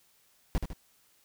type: noise with echo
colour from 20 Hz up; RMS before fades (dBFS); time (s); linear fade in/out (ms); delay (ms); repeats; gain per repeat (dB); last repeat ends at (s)
brown; -26; 0.55-0.58; 0; 76; 2; -6; 0.732
effects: white hiss -66 dBFS RMS until 1.24 s